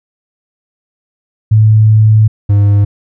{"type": "tone pair in turn", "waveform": ["sine", "triangle"], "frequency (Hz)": [108.6, 101.65], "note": ["A2", "G#2"], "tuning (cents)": [-22, -37], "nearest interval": "minor second", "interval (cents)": 115, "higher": "first", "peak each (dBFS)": -3, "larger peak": "neither", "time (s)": [[1.51, 2.28], [2.49, 2.85]], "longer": "first", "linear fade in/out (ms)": 10, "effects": []}